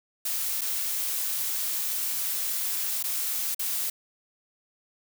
blue noise with dropouts, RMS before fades -29 dBFS, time 0.25-3.9 s, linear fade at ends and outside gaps 5 ms, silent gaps 0.611-0.615 / 3.028-3.038 / 3.547-3.593 s, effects none

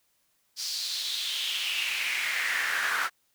brown noise with high-pass filter sweep, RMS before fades -30 dBFS, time 0.56-3.1 s, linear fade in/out 50 ms, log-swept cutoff 5000 to 1400 Hz, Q 4.3, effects white hiss -71 dBFS RMS until 3.34 s

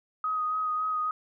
sine tone with vibrato, 1254 Hz, D#6, 13 cents sharp, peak -26 dBFS, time 0.24-1.11 s, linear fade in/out 2 ms, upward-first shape sine, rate 3.6 Hz, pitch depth 18 cents each way, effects none

